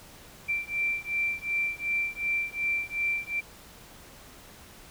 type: beating tone pair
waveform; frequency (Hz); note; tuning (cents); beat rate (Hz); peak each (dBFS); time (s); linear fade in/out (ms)
sine; 2349 / 2351.7; D7 / D7; 0 / +2; 2.7; -30; 0.48-3.41; 20
effects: pink hiss -50 dBFS RMS until 4.9 s